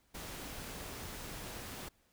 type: noise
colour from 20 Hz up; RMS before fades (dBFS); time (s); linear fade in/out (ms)
pink; -45; 0.14-1.89; 10
effects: pink hiss -72 dBFS RMS until 2.12 s